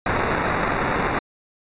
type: noise with sample-and-hold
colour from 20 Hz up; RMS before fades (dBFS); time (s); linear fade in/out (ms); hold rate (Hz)
white; -22; 0.06-1.19; 2; 3150
effects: resampled to 8000 Hz